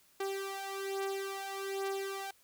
sawtooth beating tone pair, 390 / 391.2 Hz, G4 / G4, -9 / -4 cents, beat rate 1.2 Hz, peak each -36 / -34 dBFS, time 0.2-2.31 s, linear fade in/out 5 ms, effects white hiss -66 dBFS RMS until 2.43 s

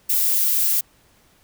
violet noise, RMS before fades -19 dBFS, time 0.09-0.81 s, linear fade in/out 10 ms, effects pink hiss -57 dBFS RMS until 1.43 s

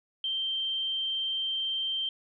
sine tone, 3139 Hz, G7, 2 cents sharp, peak -28 dBFS, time 0.24-2.09 s, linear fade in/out 2 ms, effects none

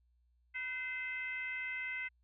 sine tone with frequency modulation, 2057 Hz, C7, 30 cents flat, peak -37 dBFS, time 0.54-2.09 s, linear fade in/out 20 ms, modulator 539 Hz, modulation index 0.82, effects added 60 Hz sine -69 dBFS peak until 2.23 s

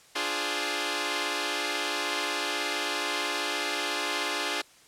5% pulse chord, D half-diminished seventh, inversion none, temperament equal, 293.7 / 349.2 / 415.3 / 523.3 Hz, D4 / F4 / Ab4 / C5, 0 / 0 / 0 / 0 cents, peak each -22 / -22 / -21 / -25 dBFS, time 0.15-4.62 s, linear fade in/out 10 ms, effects white hiss -56 dBFS RMS until 4.87 s + low-pass 9000 Hz 12 dB/octave

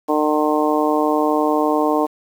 harmonic tone, 151.7 Hz, D#3, 44 cents flat, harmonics 2 / 3 / 4 / 5 / 6 / 7, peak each -19 / -21 / -22 / -23 / -24 / -24 dBFS, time 0.08-2.07 s, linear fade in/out 20 ms, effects 7-bit

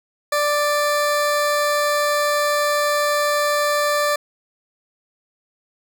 20% pulse tone, 588 Hz, D5, 2 cents sharp, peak -12 dBFS, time 0.32-4.16 s, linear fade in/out 5 ms, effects none

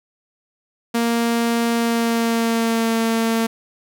sawtooth tone with pitch glide, 233.1 to 226.9 Hz, A#3 to A#3, 0 to -47 cents, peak -13 dBFS, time 0.94-3.47 s, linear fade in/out 10 ms, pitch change -47 cents, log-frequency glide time 1.72-2.95 s, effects none

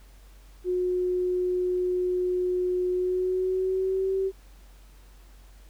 sine tone with pitch glide, 362.5 to 384.1 Hz, F#4 to G4, -35 to -35 cents, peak -23 dBFS, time 0.64-4.32 s, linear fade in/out 50 ms, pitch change +100 cents, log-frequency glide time 2.91-4.16 s, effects added 47 Hz sine -48 dBFS peak until 5.69 s + pink hiss -59 dBFS RMS until 5.69 s

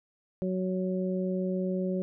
harmonic tone, 185.5 Hz, F#3, 5 cents sharp, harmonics 1 / 2 / 3, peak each -29 / -33 / -35 dBFS, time 0.42-2.02 s, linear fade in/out 0 ms, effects none

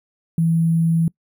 sine tone with sample-and-hold, 164.81 Hz, E3, in tune, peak -14 dBFS, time 0.38-1.08 s, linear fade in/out 2 ms, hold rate 11025 Hz, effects noise-tail reverb RT60 0.1 s tail -24 dB re dry

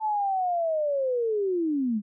sine linear sweep, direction down, 880 to 198.8 Hz, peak -23 dBFS, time 0-2.02 s, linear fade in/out 50 ms, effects none

